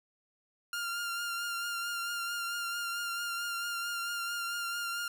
sawtooth tone with vibrato, 1396.9 Hz, F6, in tune, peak -30 dBFS, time 0.73-5.08 s, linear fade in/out 2 ms, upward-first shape triangle, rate 4.5 Hz, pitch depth 27 cents each way, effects none

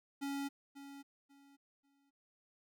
square tone with echo, 279 Hz, C#4, 11 cents sharp, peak -38 dBFS, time 0.21-0.49 s, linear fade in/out 20 ms, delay 540 ms, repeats 3, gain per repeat -12 dB, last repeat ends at 2.11 s, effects none

